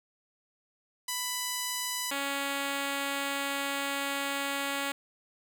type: tone pair in turn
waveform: 5% pulse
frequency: 994 / 278.9 Hz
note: B5 / C#4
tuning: +11 / +11 cents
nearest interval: octave + minor seventh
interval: 2200 cents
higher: first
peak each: -19 dBFS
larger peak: neither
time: 1.08-2.11 / 2.11-4.92 s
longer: second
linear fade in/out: 5 ms
effects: none